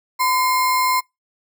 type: tone with sample-and-hold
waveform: sine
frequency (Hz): 1016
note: B5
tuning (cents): +49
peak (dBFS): -15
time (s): 0.19-1.01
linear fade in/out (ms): 20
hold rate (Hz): 3150
effects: noise-tail reverb RT60 0.2 s tail -25 dB re dry